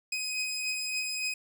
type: beating tone pair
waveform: 20% pulse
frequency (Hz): 2513 / 2516.5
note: D#7 / D#7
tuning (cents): +17 / +19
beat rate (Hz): 3.5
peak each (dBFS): -27 / -34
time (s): 0.12-1.34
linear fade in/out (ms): 5
effects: 10-bit